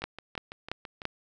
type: two click trains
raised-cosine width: 0.3 ms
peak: -24 / -14 dBFS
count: 7 / 4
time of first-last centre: 0.02-1.018 / 0.04-1.054 s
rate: 6.01 / 2.96 Hz
effects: none